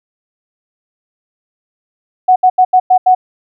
sine tone bursts at uneven times, 740 Hz, F#5, in tune, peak -4 dBFS, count 6, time 2.28-2.36 / 2.43-2.5 / 2.58-2.65 / 2.73-2.8 / 2.9-2.98 / 3.06-3.15 s, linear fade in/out 10 ms, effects none

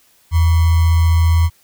sine tone with sample-and-hold, 82.8 Hz, E2, 8 cents sharp, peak -9 dBFS, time 0.31-1.5 s, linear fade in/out 50 ms, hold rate 1050 Hz, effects white hiss -54 dBFS RMS until 1.63 s

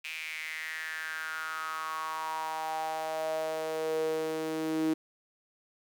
sawtooth tone with high-pass filter sweep, 158.5 Hz, D#3, 32 cents sharp, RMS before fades -34 dBFS, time 0.04-4.94 s, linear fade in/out 10 ms, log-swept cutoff 2500 to 320 Hz, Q 6.5, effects none

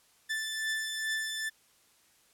sawtooth beating tone pair, 1760 / 1762.4 Hz, A6 / A6, 0 / +2 cents, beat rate 2.4 Hz, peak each -29 / -35 dBFS, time 0.29-1.5 s, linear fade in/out 20 ms, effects white hiss -65 dBFS RMS until 2.33 s + low-pass 12000 Hz 12 dB/octave

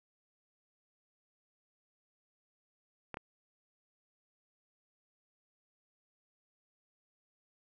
clicks, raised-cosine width 0.5 ms, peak -25 dBFS, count 2, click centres 3.143 / 3.171 s, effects none

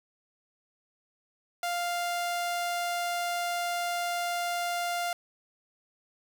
sawtooth tone, 698.5 Hz, F5, in tune, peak -25 dBFS, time 1.63-5.13 s, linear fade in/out 2 ms, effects none

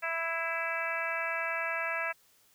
harmonic tone with a mistuned harmonic, 330.1 Hz, E4, 2 cents sharp, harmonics 2 / 3 / 4 / 5 / 6 / 7 / 8, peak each -38 / -41 / -38 / -36 / -39 / -38 / -39 dBFS, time 0.02-2.13 s, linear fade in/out 20 ms, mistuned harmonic 6, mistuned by +23 cents, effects white hiss -65 dBFS RMS until 2.54 s

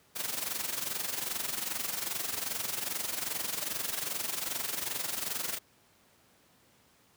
white noise with amplitude modulation, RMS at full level -32 dBFS, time 0.15-5.59 s, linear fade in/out 20 ms, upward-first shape sine, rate 22.5 Hz, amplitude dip 70%, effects pink hiss -64 dBFS RMS until 7.16 s + high-pass 100 Hz 12 dB/octave

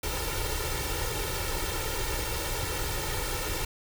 pink noise with comb filter, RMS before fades -31 dBFS, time 0.03-3.65 s, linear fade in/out 5 ms, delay 2.2 ms, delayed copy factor +0.8, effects none

